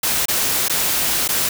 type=noise with dropouts; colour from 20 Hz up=white; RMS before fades=-19 dBFS; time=0.03-1.49 s; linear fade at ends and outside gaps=5 ms; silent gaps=0.257-0.283 / 0.684-0.696 / 1.278-1.288 s; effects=none